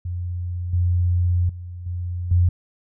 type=tone with level steps; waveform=sine; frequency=88.4 Hz; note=F2; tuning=22 cents sharp; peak=-24 / -16 / -31 / -24 / -13 dBFS; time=0.05-2.49 s; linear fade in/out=5 ms; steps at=0.73 / 1.49 / 1.86 / 2.31 s; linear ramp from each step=5 ms; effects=none